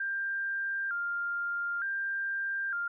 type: tone with vibrato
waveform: sine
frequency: 1491 Hz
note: F#6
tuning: 13 cents sharp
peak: -30 dBFS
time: 0-2.88 s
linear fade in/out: 5 ms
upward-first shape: square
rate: 0.55 Hz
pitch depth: 110 cents each way
effects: none